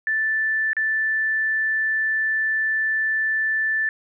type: tone with dropouts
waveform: sine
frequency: 1760 Hz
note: A6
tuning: in tune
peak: -19 dBFS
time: 0.07-3.89 s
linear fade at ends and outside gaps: 1 ms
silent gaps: 0.732-0.767 s
effects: none